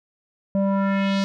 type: tone with low-pass filter sweep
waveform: square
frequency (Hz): 196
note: G3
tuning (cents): 0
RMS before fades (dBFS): -21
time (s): 0.55-1.24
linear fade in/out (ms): 0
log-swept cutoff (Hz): 540 to 5200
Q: 1.9
effects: none